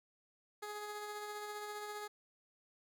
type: tone with tremolo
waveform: 15% pulse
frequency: 418.1 Hz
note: G#4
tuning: 12 cents sharp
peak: -35 dBFS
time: 0.62-2.08 s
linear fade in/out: 10 ms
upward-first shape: sine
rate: 15 Hz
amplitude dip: 30%
effects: none